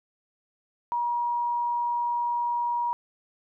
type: tone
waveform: sine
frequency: 955 Hz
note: A#5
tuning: 42 cents sharp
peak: -24 dBFS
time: 0.92-2.93 s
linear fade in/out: 0 ms
effects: none